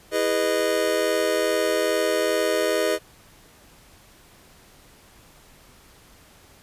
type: chord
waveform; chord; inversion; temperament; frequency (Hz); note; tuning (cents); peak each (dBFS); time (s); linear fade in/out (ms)
square; E major seventh; none; just; 329.6 / 412 / 494.4 / 618.1; E4 / G#4 / B4 / D#5; 0 / -14 / +2 / -12; -30 / -26 / -27 / -25; 0.11-2.99; 50
effects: pink hiss -52 dBFS RMS until 6.62 s + resampled to 32000 Hz